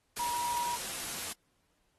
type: tone in noise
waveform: sine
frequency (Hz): 960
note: B5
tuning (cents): -49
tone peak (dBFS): -31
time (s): 0.19-0.76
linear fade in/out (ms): 10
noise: white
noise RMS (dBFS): -38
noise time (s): 0.16-1.33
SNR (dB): +4
effects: pink hiss -75 dBFS RMS until 1.98 s + AAC 32 kbps